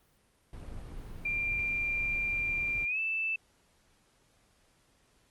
brown noise, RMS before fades -42 dBFS, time 0.53-2.85 s, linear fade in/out 2 ms
sine tone with pitch glide, 2381 to 2642 Hz, D7 to E7, +23 to +3 cents, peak -29 dBFS, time 1.25-3.36 s, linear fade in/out 5 ms, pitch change +180 cents, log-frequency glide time 2.86-2.99 s
effects pink hiss -68 dBFS RMS until 5.3 s + Opus 32 kbps

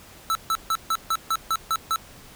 square tone bursts, 1318.5 Hz, E6, in tune, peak -21 dBFS, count 9, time 0.3-1.959 s, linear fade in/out 0 ms, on 51 ms, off 150 ms, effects pink hiss -47 dBFS RMS until 2.35 s

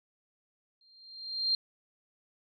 sine tone with exponential growth, 4186 Hz, C8, in tune, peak -23 dBFS, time 0.81-1.55 s, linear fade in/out 2 ms, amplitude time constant 160 ms, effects none

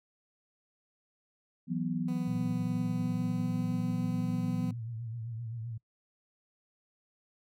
sine chord, E suspended second, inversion none, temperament equal, 164.81 / 185 / 246.9 Hz, E3 / F#3 / B3, 0 / 0 / 0 cents, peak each -34 dBFS, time 1.67-4.74 s, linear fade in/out 50 ms
15% pulse tone with pitch glide, 249.7 to 253.6 Hz, B3 to B3, +19 to +46 cents, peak -40 dBFS, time 2.08-4.71 s, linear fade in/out 2 ms, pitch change +27 cents, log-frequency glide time 2.66-3.59 s
sine tone with vibrato, 115 Hz, A#2, 23 cents flat, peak -36 dBFS, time 2.27-5.78 s, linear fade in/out 10 ms, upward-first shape triangle, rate 7.7 Hz, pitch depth 91 cents each way
effects noise-tail reverb RT60 0.1 s tail -24 dB re dry

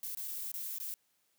violet noise with dropouts, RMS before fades -40 dBFS, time 0.03-0.94 s, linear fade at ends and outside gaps 0 ms, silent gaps 0.15-0.172 / 0.276-0.28 / 0.517-0.54 / 0.784-0.801 s, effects white hiss -75 dBFS RMS until 1.38 s + high-pass 80 Hz 12 dB/octave

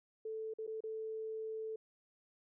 sine tone with dropouts, 440 Hz, A4, in tune, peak -39 dBFS, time 0.25-1.76 s, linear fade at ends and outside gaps 5 ms, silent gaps 0.538-0.585 / 0.667-0.675 / 0.806-0.837 s, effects none

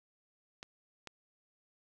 clicks, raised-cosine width 0.2 ms, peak -27 dBFS, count 2, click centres 0.629 / 1.073 s, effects none

